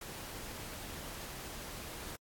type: noise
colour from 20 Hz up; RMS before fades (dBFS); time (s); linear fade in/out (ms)
pink; -45; 0.01-2.16; 5
effects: AAC 64 kbps